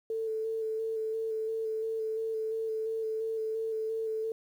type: tone with vibrato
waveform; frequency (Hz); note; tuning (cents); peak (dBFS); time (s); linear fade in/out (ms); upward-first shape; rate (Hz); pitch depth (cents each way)
sine; 443.1; A4; +12; -30; 0.1-4.32; 2; square; 2.9; 14
effects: 10-bit